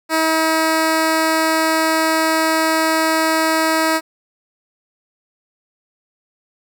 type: tone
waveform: 10% pulse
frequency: 320 Hz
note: D#4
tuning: 49 cents sharp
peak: -6 dBFS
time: 0.09-4.01 s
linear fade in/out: 50 ms
effects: none